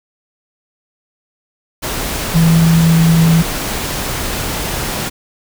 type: tone in noise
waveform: sine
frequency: 164.7 Hz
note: E3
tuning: 1 cent flat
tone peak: -7 dBFS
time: 2.34-3.43 s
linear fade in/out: 20 ms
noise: pink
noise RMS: -20 dBFS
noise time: 1.82-5.1 s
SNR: +10 dB
effects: none